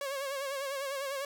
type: tone with vibrato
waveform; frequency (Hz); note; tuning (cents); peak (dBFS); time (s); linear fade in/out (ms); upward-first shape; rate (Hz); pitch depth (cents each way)
sawtooth; 550; C#5; -14; -30; 0.01-1.25; 2; sine; 10; 64
effects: none